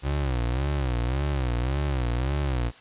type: tone with vibrato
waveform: 30% pulse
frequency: 65.41 Hz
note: C2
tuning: in tune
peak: -21 dBFS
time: 0.02-2.72 s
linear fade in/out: 50 ms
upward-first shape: sine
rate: 1.8 Hz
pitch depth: 180 cents each way
effects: white hiss -50 dBFS RMS until 2.8 s + resampled to 8000 Hz